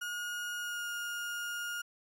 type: tone with pitch glide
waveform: 35% pulse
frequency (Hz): 1437 to 1423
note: F6 to F6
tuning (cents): +49 to +32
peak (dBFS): -34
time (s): 0.01-1.82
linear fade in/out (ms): 10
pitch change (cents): -17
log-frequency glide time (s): 0.6-0.89
effects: AAC 64 kbps